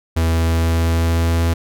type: tone with pitch glide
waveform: 45% pulse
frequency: 82.2 to 83.49 Hz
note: E2 to E2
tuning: -4 to +23 cents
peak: -14 dBFS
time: 0.16-1.54 s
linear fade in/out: 10 ms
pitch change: +27 cents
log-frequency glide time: 0.35-1.43 s
effects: none